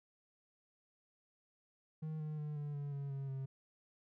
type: tone with pitch steps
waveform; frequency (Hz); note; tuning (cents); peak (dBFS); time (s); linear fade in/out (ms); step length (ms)
triangle; 156.5 / 153.1 / 149.78 / 146.53 / 143.35 / 140.23 / 137.19 / 134.21; D#3 / D#3 / D3 / D3 / D3 / C#3 / C#3 / C3; +10 / -28 / +34 / -4 / -42 / +20 / -18 / +44; -37; 2.02-3.46; 10; 180
effects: none